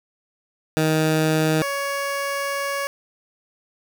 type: tone pair in turn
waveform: 15% pulse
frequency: 157 / 559.5 Hz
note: D#3 / C#5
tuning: +16 / +16 cents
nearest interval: octave + minor seventh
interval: 2200 cents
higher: second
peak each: -11 / -17 dBFS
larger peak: first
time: 0.77-1.62 / 1.62-2.87 s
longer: second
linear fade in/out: 0 ms
effects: none